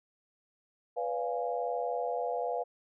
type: chord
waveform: sine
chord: B diminished seventh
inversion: none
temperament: equal with one note detuned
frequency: 493.9 / 574.6 / 698.5 / 830.6 Hz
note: B4 / D5 / F5 / Ab5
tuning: 0 / -38 / 0 / 0 cents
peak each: -34 / -39 / -34 / -39 dBFS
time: 0.96-2.64 s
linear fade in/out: 20 ms
effects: none